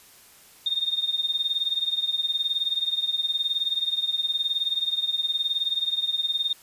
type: tone with tremolo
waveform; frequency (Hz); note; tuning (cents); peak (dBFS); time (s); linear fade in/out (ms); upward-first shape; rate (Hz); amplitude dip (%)
sine; 3666; A#7; -30; -19; 0.66-6.53; 2; triangle; 19; 90
effects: white hiss -52 dBFS RMS until 6.62 s + resampled to 32000 Hz